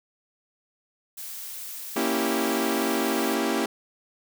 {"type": "noise", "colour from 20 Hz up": "blue", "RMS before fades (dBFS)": -37, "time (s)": [1.17, 3.35], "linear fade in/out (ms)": 10}
{"type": "chord", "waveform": "sawtooth", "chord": "A# diminished seventh", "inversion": "none", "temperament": "equal", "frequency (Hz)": [233.1, 277.2, 329.6, 392], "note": ["A#3", "C#4", "E4", "G4"], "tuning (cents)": [0, 0, 0, 0], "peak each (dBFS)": -25, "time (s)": [1.96, 3.66], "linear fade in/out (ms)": 5}
{"effects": []}